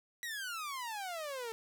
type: exponential sweep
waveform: sawtooth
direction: down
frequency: 1958 to 439.8 Hz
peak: -35 dBFS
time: 0.23-1.52 s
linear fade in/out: 0 ms
effects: none